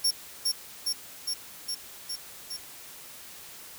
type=tone with echo; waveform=sawtooth; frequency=5500 Hz; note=F8; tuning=27 cents flat; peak=-19 dBFS; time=0.04-0.11 s; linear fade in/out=10 ms; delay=410 ms; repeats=6; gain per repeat=-2 dB; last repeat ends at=2.57 s; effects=white hiss -46 dBFS RMS until 3.78 s